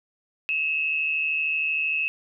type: tone pair together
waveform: sine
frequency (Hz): 2581 / 2734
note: E7 / F7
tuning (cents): -37 / -37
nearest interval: minor second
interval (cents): 100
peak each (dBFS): -23 / -30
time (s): 0.49-2.08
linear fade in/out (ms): 0
effects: none